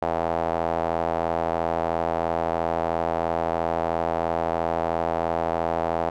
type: tone with band-pass filter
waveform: sawtooth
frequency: 83 Hz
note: E2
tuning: 12 cents sharp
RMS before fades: -25 dBFS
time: 0.02-6.1 s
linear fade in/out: 5 ms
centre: 710 Hz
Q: 2.7
effects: none